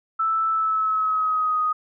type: tone with pitch glide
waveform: sine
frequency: 1318.5 to 1247.4 Hz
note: E6 to D#6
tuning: 0 to +4 cents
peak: -19 dBFS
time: 0.19-1.73 s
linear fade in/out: 10 ms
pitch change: -96 cents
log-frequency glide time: 0.5-1.6 s
effects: none

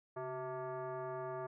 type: tone with frequency modulation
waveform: sine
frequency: 136.7 Hz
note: C#3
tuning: 24 cents flat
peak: -39 dBFS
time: 0.16-1.47 s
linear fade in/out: 10 ms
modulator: 516 Hz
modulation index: 1.9
effects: none

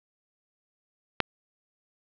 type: click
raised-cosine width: 0.3 ms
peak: -5 dBFS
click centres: 1.203 s
effects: low-pass 5000 Hz 12 dB/octave + 7-bit

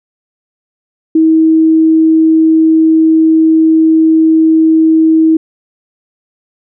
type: tone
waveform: sine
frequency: 320 Hz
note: D#4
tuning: 49 cents sharp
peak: -4 dBFS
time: 1.15-5.37 s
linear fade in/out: 5 ms
effects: none

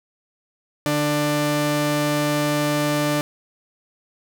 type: tone pair together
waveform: sawtooth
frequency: 147.9 / 295.8 Hz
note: D3 / D4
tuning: +13 / +13 cents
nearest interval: octave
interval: 1200 cents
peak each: -20 / -15 dBFS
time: 0.86-3.21 s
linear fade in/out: 0 ms
effects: none

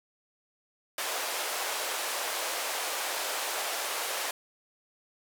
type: band-pass noise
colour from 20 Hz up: pink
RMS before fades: -33 dBFS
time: 0.98-4.31 s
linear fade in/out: 2 ms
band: 500 to 15000 Hz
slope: 24 dB/octave
effects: none

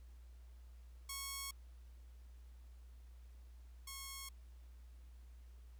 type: tone pair in turn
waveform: 5% pulse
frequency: 1100 / 1090.5 Hz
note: C#6 / C#6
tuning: -14 / -29 cents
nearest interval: unison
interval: 15 cents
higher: first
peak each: -31 / -35 dBFS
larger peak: first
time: 1.09-1.51 / 3.87-4.29 s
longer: neither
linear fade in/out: 5 ms
effects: added 60 Hz sine -54 dBFS peak until 5.79 s + pink hiss -74 dBFS RMS until 5.79 s

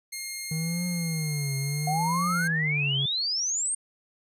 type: tone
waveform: 10% pulse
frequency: 2132 Hz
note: C7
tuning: 32 cents sharp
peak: -24 dBFS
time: 0.12-2.48 s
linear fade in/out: 10 ms
type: tone with vibrato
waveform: triangle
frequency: 155.56 Hz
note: D#3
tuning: in tune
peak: -25 dBFS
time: 0.51-3.06 s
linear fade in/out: 5 ms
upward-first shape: triangle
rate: 0.71 Hz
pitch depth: 240 cents each way
type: exponential sweep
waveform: sine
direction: up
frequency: 713 to 8860 Hz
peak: -25 dBFS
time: 1.87-3.75 s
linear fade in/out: 5 ms
effects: resampled to 32000 Hz

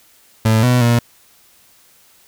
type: tone with pitch steps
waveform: 30% pulse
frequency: 110.6 / 124.2 / 118.6 Hz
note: A2 / B2 / A#2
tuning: +9 / +10 / +30 cents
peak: -8 dBFS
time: 0.45-0.99 s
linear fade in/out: 5 ms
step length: 180 ms
effects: white hiss -51 dBFS RMS until 2.27 s

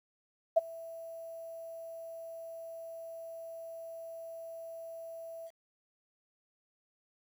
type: tone with ADSR envelope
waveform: sine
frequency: 660 Hz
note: E5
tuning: 2 cents sharp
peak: -18 dBFS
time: 0.56-5.51 s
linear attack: 15 ms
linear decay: 21 ms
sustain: -24 dB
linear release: 47 ms
effects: 10-bit

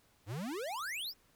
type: exponential sweep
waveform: square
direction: up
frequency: 92.5 to 5588 Hz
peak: -38 dBFS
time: 0.26-1.14 s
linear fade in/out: 50 ms
effects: pink hiss -69 dBFS RMS until 1.35 s

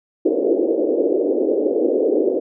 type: band-pass noise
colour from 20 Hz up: pink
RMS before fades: -18 dBFS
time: 0.25-2.4 s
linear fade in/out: 10 ms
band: 300 to 540 Hz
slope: 48 dB/octave
effects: none

